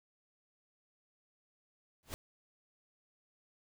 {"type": "noise with exponential growth", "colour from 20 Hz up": "pink", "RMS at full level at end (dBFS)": -38, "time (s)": [2.03, 2.14], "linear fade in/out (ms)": 0, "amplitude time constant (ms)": 23, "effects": []}